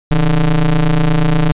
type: ring-modulated tone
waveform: square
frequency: 73.42 Hz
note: D2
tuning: in tune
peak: -7 dBFS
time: 0.11-1.52 s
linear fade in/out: 0 ms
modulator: 87.6 Hz
effects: resampled to 8000 Hz